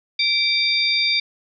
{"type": "tone cluster", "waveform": "sine", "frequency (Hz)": [2326, 3643, 4734], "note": ["D7", "A#7", "D8"], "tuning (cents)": [-17, -41, 13], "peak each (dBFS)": -21, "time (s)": [0.19, 1.2], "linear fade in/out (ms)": 5, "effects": []}